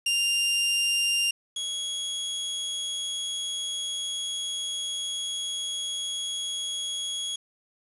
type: tone pair in turn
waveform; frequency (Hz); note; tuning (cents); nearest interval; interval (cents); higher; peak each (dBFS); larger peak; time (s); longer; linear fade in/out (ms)
sawtooth; 2794 / 3329; F7 / G#7; 0 / +3; minor third; 303; second; -19 / -26; first; 0.06-1.31 / 1.56-7.36; second; 5
effects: resampled to 24000 Hz + 8-bit